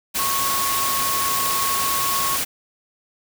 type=tone in noise; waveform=sine; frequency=1100 Hz; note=C#6; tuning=14 cents flat; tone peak=-23 dBFS; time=0.18-2.37 s; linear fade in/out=20 ms; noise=white; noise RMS=-23 dBFS; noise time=0.14-2.45 s; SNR=-3 dB; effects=none